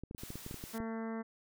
clicks, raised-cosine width 3 ms, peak -30 dBFS, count 11, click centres 0.036 / 0.111 / 0.148 / 0.235 / 0.304 / 0.356 / 0.464 / 0.511 / 0.543 / 0.639 / 0.803 s
white noise, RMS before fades -50 dBFS, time 0.18-0.78 s, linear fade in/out 0 ms
harmonic tone, 224.9 Hz, A3, 38 cents sharp, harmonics 1 / 2 / 3 / 4 / 5 / 6 / 7 / 8 / 9, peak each -38 / -44 / -48 / -50 / -52 / -54 / -55 / -56 / -57 dBFS, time 0.73-1.23 s, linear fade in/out 20 ms
effects none

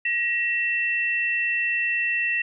sine tone pair together, 1902 / 2690 Hz, A#6 / E7, +34 / +34 cents, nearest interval tritone, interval 600 cents, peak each -24 dBFS, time 0.05-2.42 s, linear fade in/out 5 ms, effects none

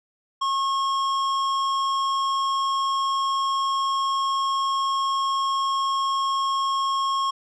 triangle tone with hard clipping, 1086 Hz, C#6, 36 cents flat, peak -23 dBFS, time 0.41-7.31 s, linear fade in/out 10 ms, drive 15 dB, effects resampled to 22050 Hz

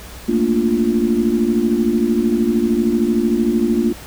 sine chord, Bb major seventh, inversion third, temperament equal, 220 / 233.1 / 293.7 / 349.2 Hz, A3 / Bb3 / D4 / F4, 0 / 0 / 0 / 0 cents, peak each -20 / -17 / -22 / -19 dBFS, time 0.28-3.93 s, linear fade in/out 10 ms, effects added 60 Hz sine -37 dBFS peak until 4.06 s + pink hiss -37 dBFS RMS until 4.06 s

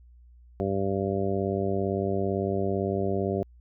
harmonic tone, 97.8 Hz, G2, 4 cents flat, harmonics 1 / 2 / 3 / 4 / 5 / 6 / 7, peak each -32 / -31 / -35 / -29 / -35 / -34 / -35 dBFS, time 0.6-3.43 s, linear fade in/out 0 ms, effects added 60 Hz sine -50 dBFS peak until 3.6 s

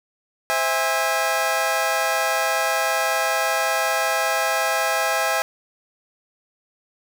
20% pulse chord, C augmented, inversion none, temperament just, 523.3 / 654.1 / 817.6 Hz, C5 / E5 / G#5, 0 / -14 / -27 cents, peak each -22 / -18 / -18 dBFS, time 0.5-5.42 s, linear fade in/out 0 ms, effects none

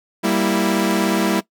sawtooth chord, E diminished, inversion first, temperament equal, 196 / 233.1 / 329.6 Hz, G3 / Bb3 / E4, 0 / 0 / 0 cents, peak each -16 / -18 / -16 dBFS, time 0.23-1.41 s, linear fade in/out 20 ms, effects noise-tail reverb RT60 0.1 s tail -19 dB re dry

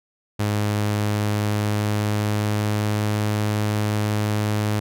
sawtooth tone with pitch glide, 104.3 to 105.51 Hz, G#2 to G#2, +8 to +28 cents, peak -16 dBFS, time 0.39-4.8 s, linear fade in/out 10 ms, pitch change +20 cents, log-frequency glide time 0.66-3.23 s, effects none

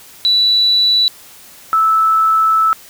sine tone pair in turn, 3951 / 1310.9 Hz, B7 / E6, 0 / -10 cents, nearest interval octave + perfect fifth, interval 1910 cents, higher first, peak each -9 dBFS, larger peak neither, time 0.25-1.08 / 1.73-2.73 s, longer second, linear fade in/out 0 ms, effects white hiss -40 dBFS RMS until 2.89 s

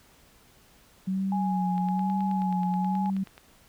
sine tone with vibrato, 187.2 Hz, F#3, 20 cents sharp, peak -25 dBFS, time 1.07-3.24 s, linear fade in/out 10 ms, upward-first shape sine, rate 1.1 Hz, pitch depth 54 cents each way
sine tone with pitch glide, 830.6 to 840.3 Hz, G#5 to G#5, 0 to +20 cents, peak -29 dBFS, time 1.32-3.1 s, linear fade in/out 2 ms, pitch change +20 cents, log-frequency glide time 1.78-2.13 s
click train, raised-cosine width 0.3 ms, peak -30 dBFS, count 16, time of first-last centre 1.78-3.379 s, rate 9.38 Hz
effects pink hiss -58 dBFS RMS until 3.68 s

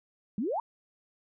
sine exponential sweep, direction up, 188.2 to 987.8 Hz, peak -28 dBFS, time 0.38-0.6 s, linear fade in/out 2 ms, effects none

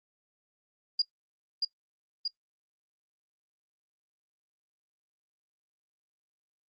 sine tone with echo, 4837 Hz, D#8, 50 cents flat, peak -22 dBFS, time 0.99-1.02 s, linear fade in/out 5 ms, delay 630 ms, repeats 2, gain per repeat -3 dB, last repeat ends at 2.28 s, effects noise-tail reverb RT60 0.1 s tail -20 dB re dry + Opus 24 kbps

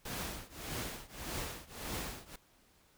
pink noise with tremolo, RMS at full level -38 dBFS, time 0.05-2.36 s, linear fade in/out 5 ms, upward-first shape triangle, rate 1.7 Hz, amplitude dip 95%, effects pink hiss -67 dBFS RMS until 2.97 s

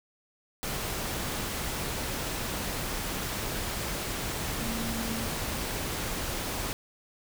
sine tone in noise, 226.5 Hz, A#3, 50 cents flat, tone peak -34 dBFS, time 4.61-5.26 s, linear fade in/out 0 ms, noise pink, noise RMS -33 dBFS, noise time 0.63-6.73 s, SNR -4 dB, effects none

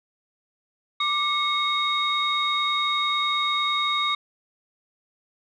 sine tone cluster, 1175 / 2184 / 3742 Hz, D6 / C#7 / A#7, +1 / -26 / +6 cents, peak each -24 / -28 / -24 dBFS, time 1-4.15 s, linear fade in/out 5 ms, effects tanh soft clip ceiling -13 dBFS

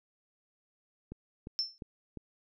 click train, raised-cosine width 3 ms, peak -29 dBFS, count 4, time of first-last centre 1.12-2.173 s, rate 2.85 Hz
sine tone with exponential decay, 5340 Hz, E8, 22 cents sharp, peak -25 dBFS, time 1.59-1.78 s, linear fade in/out 0 ms, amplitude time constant 40 ms
effects none

